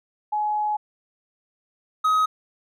sine / triangle tone pair in turn, 844 / 1264.6 Hz, G#5 / D#6, +28 / +28 cents, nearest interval perfect fifth, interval 700 cents, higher second, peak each -21 / -15 dBFS, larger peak second, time 0.32-0.77 / 2.04-2.26 s, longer first, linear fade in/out 10 ms, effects none

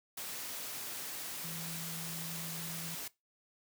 sine tone in noise, 164.81 Hz, E3, in tune, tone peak -44 dBFS, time 1.44-2.95 s, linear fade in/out 5 ms, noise white, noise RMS -42 dBFS, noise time 0.17-3.08 s, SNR -5 dB, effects noise-tail reverb RT60 0.2 s tail -20 dB re dry + high-pass 100 Hz 12 dB/octave

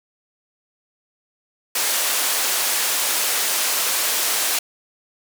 white band-pass noise, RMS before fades -21 dBFS, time 1.75-4.59 s, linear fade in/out 5 ms, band 440 to 14000 Hz, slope 12 dB/octave, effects none

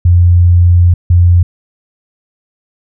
sine tone pair in turn, 87.7 / 87.7 Hz, F2 / F2, +8 / +8 cents, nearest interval unison, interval 0 cents, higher neither, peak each -3 dBFS, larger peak neither, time 0.05-0.94 / 1.1-1.43 s, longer first, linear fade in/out 5 ms, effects none

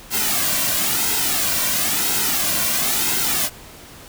white noise with flanger, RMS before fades -20 dBFS, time 0.1-3.5 s, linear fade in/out 50 ms, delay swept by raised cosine 1.7 to 2.38 ms, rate 0.99 Hz, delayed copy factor -0.65, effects pink hiss -41 dBFS RMS until 4.08 s

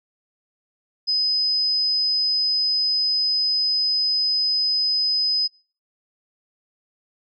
sine tone, 5030 Hz, D#8, 18 cents sharp, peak -18 dBFS, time 1.07-5.48 s, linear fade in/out 20 ms, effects noise-tail reverb RT60 0.4 s tail -24 dB re dry

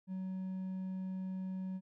triangle tone with hard clipping, 187.5 Hz, F#3, 23 cents sharp, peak -38 dBFS, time 0.07-1.81 s, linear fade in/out 50 ms, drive 5 dB, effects none

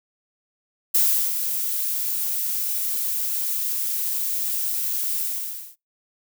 violet noise with ADSR envelope, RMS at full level -17 dBFS, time 0.94-5.76 s, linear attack 10 ms, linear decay 370 ms, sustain -8 dB, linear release 550 ms, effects noise-tail reverb RT60 0.2 s tail -24 dB re dry

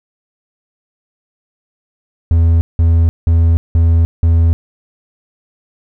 triangle tone bursts, 83 Hz, E2, 12 cents sharp, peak -5 dBFS, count 5, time 2.31-4.53 s, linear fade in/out 0 ms, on 300 ms, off 180 ms, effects none

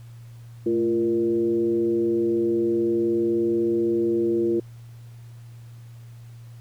sine tone with frequency modulation, 345.5 Hz, F4, 19 cents flat, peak -19 dBFS, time 0.66-4.6 s, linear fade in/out 5 ms, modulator 124 Hz, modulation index 0.65, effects added 117 Hz sine -40 dBFS peak until 6.6 s + pink hiss -58 dBFS RMS until 6.6 s

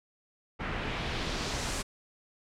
pink noise with low-pass filter sweep, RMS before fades -34 dBFS, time 0.59-1.83 s, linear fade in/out 20 ms, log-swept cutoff 1900 to 8700 Hz, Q 1.3, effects none

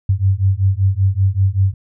sine beating tone pair, 94.1 / 99.3 Hz, F#2 / G2, +30 / +23 cents, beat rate 5.2 Hz, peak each -15 dBFS, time 0.09-1.74 s, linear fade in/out 5 ms, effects none

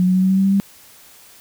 sine tone with pitch steps, 182.1 / 184.22 / 186.36 / 188.52 / 190.71 / 192.93 / 195.17 / 197.44 Hz, F#3 / F#3 / F#3 / F#3 / G3 / G3 / G3 / G3, -27 / -7 / +13 / +33 / -47 / -27 / -7 / +13 cents, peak -12 dBFS, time 0-0.6 s, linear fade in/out 0 ms, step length 75 ms, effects white hiss -46 dBFS RMS until 1.4 s

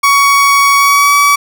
30% pulse tone with pitch glide, 1122 to 1142.3 Hz, C#6 to D6, +21 to -48 cents, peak -3 dBFS, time 0.03-1.36 s, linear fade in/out 10 ms, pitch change +31 cents, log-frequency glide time 0.77-1.14 s, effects none

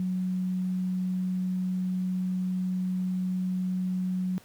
sine tone, 184.2 Hz, F#3, 7 cents flat, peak -26 dBFS, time 0-4.38 s, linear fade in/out 0 ms, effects pink hiss -56 dBFS RMS until 4.44 s + high-pass 60 Hz 12 dB/octave

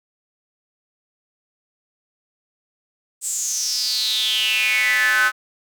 square tone with high-pass filter sweep, 116.54 Hz, A#2, in tune, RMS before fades -20 dBFS, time 3.21-5.32 s, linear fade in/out 50 ms, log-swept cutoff 8100 to 1400 Hz, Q 8, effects none

